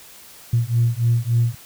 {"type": "beating tone pair", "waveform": "sine", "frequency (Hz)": [116, 119.5], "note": ["A#2", "A#2"], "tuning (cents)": [-8, 43], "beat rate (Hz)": 3.5, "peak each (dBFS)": -18, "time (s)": [0.53, 1.55], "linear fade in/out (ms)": 5, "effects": ["tanh soft clip ceiling -9 dBFS", "white hiss -44 dBFS RMS until 1.65 s"]}